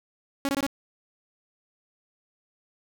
sawtooth tone bursts, 277.2 Hz, C#4, in tune, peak -20 dBFS, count 4, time 0.45-0.665 s, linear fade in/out 0 ms, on 38 ms, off 21 ms, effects none

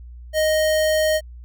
square tone, 622.3 Hz, D#5, in tune, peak -17 dBFS, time 0.33-1.21 s, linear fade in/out 50 ms, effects added 60 Hz sine -36 dBFS peak until 1.44 s

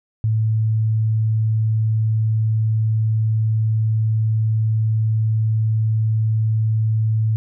sine tone, 110 Hz, A2, in tune, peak -15 dBFS, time 0.24-7.36 s, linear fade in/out 0 ms, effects none

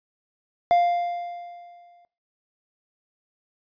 triangle tone with exponential decay, 698.5 Hz, F5, in tune, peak -12 dBFS, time 0.71-2.05 s, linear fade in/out 0 ms, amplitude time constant 290 ms, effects noise-tail reverb RT60 0.3 s tail -19 dB re dry + resampled to 11025 Hz

